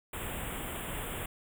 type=band-stop noise; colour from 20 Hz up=pink; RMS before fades=-38 dBFS; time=0.13-1.26 s; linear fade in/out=5 ms; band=3500 to 7500 Hz; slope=96 dB/octave; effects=none